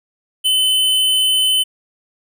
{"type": "tone", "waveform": "square", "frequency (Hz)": 3038, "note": "F#7", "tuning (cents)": 45, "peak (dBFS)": -13, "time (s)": [0.44, 1.64], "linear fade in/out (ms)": 20, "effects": []}